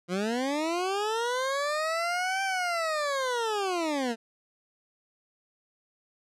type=linear two-way sweep; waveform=20% pulse; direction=up then down; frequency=171.1 to 784 to 219.5 Hz; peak=-22 dBFS; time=0.08-4.16 s; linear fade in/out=50 ms; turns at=2.43 s; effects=low-pass 8000 Hz 12 dB/octave